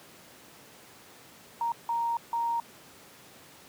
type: tone bursts at uneven times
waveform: sine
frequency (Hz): 932.3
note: A#5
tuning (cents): 0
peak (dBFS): -26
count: 3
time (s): 1.61-1.72 / 1.89-2.17 / 2.33-2.6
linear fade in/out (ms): 2
effects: pink hiss -52 dBFS RMS until 3.68 s + high-pass 150 Hz 12 dB/octave